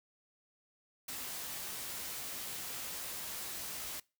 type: noise with comb filter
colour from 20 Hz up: white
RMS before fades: -42 dBFS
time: 1.08-4 s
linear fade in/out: 5 ms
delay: 16 ms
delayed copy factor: +0.5
effects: noise-tail reverb RT60 0.3 s tail -24 dB re dry